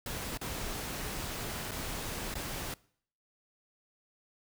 pink noise with dropouts, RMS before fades -38 dBFS, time 0.06-2.74 s, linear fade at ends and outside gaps 2 ms, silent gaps 0.374-0.413 / 1.711-1.716 / 2.341-2.353 s, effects noise-tail reverb RT60 0.6 s tail -23 dB re dry

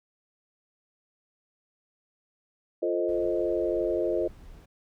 sine chord, F dominant seventh, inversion none, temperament equal with one note detuned, 347.8 / 440 / 523.3 / 622.3 Hz, F4 / A4 / C5 / Eb5, -7 / 0 / 0 / 0 cents, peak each -28 / -31 / -31 / -30 dBFS, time 2.82-4.28 s, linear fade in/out 10 ms
brown noise, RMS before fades -47 dBFS, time 3.08-4.66 s, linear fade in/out 10 ms
effects none

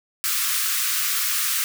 white high-pass noise, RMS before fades -23 dBFS, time 0.24-1.64 s, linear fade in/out 0 ms, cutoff 1100 Hz, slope 96 dB/octave, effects none

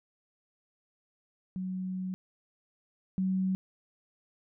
sine tone pair in turn, 185.9 / 188.28 Hz, F#3 / F#3, +8 / +30 cents, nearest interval unison, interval 22 cents, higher second, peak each -32 / -26 dBFS, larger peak second, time 1.56-2.14 / 3.18-3.55 s, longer first, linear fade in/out 0 ms, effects none

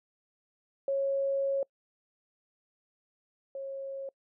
sine tone pair in turn, 549 / 544.3 Hz, C#5 / C#5, -17 / -32 cents, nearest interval unison, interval 15 cents, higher first, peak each -26 / -35 dBFS, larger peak first, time 0.88-1.63 / 3.55-4.09 s, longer first, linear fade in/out 2 ms, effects noise-tail reverb RT60 0.1 s tail -26 dB re dry

